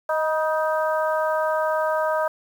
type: harmonic tone with a mistuned harmonic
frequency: 312.3 Hz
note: D#4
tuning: 7 cents sharp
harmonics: 2 / 3 / 4 / 5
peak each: -22 / -26 / -28 / -30 dBFS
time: 0.09-2.28 s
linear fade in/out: 5 ms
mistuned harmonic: 3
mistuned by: +41 cents
effects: 8-bit